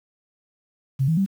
sine tone with pitch steps, 134.4 / 161.69 / 194.51 Hz, C3 / E3 / G3, +47 / -33 / -13 cents, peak -17 dBFS, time 0.99-1.263 s, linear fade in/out 20 ms, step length 91 ms, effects 8-bit

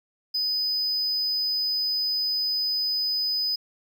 triangle tone, 5000 Hz, D#8, 8 cents sharp, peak -22 dBFS, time 0.34-3.56 s, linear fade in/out 10 ms, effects 10-bit

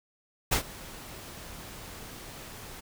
pink noise with ADSR envelope, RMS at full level -23 dBFS, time 0.51-2.81 s, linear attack 16 ms, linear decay 96 ms, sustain -21 dB, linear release 17 ms, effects none

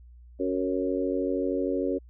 harmonic tone with a mistuned harmonic, 93 Hz, F#2, 9 cents sharp, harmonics 3 / 4 / 5 / 6, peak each -29 / -30 / -31 / -32 dBFS, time 0.39-1.99 s, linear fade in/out 20 ms, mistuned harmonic 6, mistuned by -17 cents, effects added 60 Hz sine -47 dBFS peak until 2.09 s

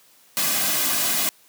white noise with comb filter, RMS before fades -22 dBFS, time 0.37-1.29 s, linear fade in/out 0 ms, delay 2.2 ms, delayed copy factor -0.55, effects white hiss -55 dBFS RMS until 1.48 s + high-pass 150 Hz 12 dB/octave

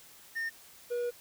triangle tone pair in turn, 1822 / 482.6 Hz, A#6 / B4, -40 / -40 cents, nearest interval octave + major seventh, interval 2300 cents, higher first, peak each -30 / -28 dBFS, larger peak second, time 0.35-0.5 / 0.9-1.11 s, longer second, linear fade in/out 20 ms, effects white hiss -55 dBFS RMS until 1.2 s

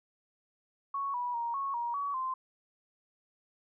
sine tone with pitch steps, 1109 / 975 / 938 / 1102 / 947 / 1131 / 1041 Hz, C#6 / B5 / A#5 / C#6 / A#5 / C#6 / C6, 0 / -23 / +11 / -11 / +27 / +34 / -9 cents, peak -31 dBFS, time 0.94-2.34 s, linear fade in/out 5 ms, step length 200 ms, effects none

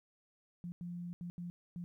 sine tone bursts at uneven times, 174.61 Hz, F3, in tune, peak -40 dBFS, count 5, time 0.64-0.72 / 0.81-1.13 / 1.21-1.3 / 1.38-1.5 / 1.76-1.84 s, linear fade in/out 0 ms, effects 13-bit

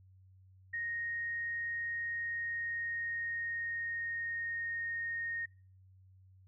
sine tone with pitch glide, 1864.7 to 1852.9 Hz, A#6 to A#6, 0 to -11 cents, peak -35 dBFS, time 0.73-5.46 s, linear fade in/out 10 ms, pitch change -11 cents, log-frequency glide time 2.03-4.89 s, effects noise-tail reverb RT60 0.4 s tail -23 dB re dry + added 94 Hz sine -58 dBFS peak until 6.47 s

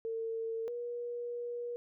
sine tone pair in turn, 452.1 / 479.7 Hz, A4 / A#4, +47 / +50 cents, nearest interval minor second, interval 103 cents, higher second, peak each -34 / -36 dBFS, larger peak first, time 0.05-0.68 / 0.68-1.76 s, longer second, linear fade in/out 0 ms, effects none

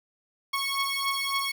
15% pulse beating tone pair, 1100 / 1103.6 Hz, C#6 / C#6, -14 / -8 cents, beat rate 3.6 Hz, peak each -23 dBFS, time 0.53-1.52 s, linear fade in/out 10 ms, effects none

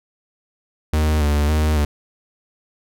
45% pulse tone with vibrato, 75.3 Hz, D2, 44 cents sharp, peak -15 dBFS, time 0.93-1.85 s, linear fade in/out 5 ms, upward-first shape square, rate 1.8 Hz, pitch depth 39 cents each way, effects none

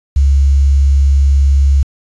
sine tone with quantisation, 69.3 Hz, C#2, in tune, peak -6 dBFS, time 0.16-1.83 s, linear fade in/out 5 ms, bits 6, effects resampled to 22050 Hz

